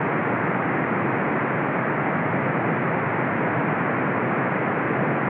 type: band-pass noise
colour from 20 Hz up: pink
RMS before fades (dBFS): -23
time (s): 0-5.29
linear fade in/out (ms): 5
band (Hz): 120 to 2200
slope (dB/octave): 48
effects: none